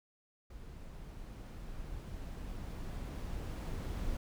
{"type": "noise with level ramp", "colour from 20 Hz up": "brown", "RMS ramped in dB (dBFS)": [-49, -37], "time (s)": [0.5, 4.17], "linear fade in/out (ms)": 5, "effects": []}